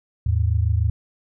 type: tone pair together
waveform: sine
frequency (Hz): 79.93 / 106.7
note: D#2 / G#2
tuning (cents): +47 / +47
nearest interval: perfect fourth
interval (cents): 500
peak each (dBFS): -19 / -20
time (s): 0.26-0.9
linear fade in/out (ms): 5
effects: none